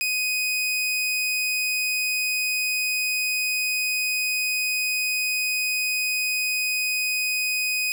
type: tone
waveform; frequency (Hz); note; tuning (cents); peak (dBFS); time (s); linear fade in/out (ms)
sawtooth; 2500; D#7; +8; -19; 0.01-7.92; 0
effects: none